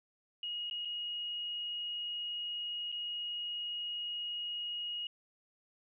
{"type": "tone with dropouts", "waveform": "sine", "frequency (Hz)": 2883, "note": "F#7", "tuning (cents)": -46, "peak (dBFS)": -36, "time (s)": [0.43, 5.07], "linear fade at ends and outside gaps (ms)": 2, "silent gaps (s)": [[0.699, 0.71], [0.85, 0.854], [2.918, 2.924]], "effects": []}